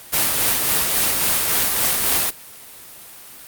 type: noise with tremolo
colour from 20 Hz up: white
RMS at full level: -17 dBFS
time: 0.12-2.31 s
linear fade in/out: 20 ms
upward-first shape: sine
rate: 3.6 Hz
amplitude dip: 30%
effects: white hiss -40 dBFS RMS until 3.47 s + Opus 32 kbps